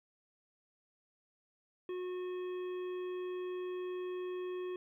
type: harmonic tone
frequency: 363.7 Hz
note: F#4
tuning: 30 cents flat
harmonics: 1 / 3 / 5 / 7 / 9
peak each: -37 / -52 / -58 / -58 / -61 dBFS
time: 1.89-4.76 s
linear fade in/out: 2 ms
effects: 13-bit